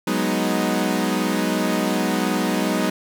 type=chord; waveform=sawtooth; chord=G# minor seventh; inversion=third; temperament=equal; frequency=185 / 207.7 / 246.9 / 311.1 Hz; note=F#3 / G#3 / B3 / D#4; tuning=0 / 0 / 0 / 0 cents; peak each=-21 dBFS; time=0.07-2.9 s; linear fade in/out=5 ms; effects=none